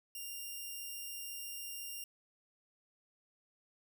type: tone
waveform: 5% pulse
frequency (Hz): 2794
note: F7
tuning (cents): 0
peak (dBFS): -33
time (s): 0.15-2.04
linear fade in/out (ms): 2
effects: none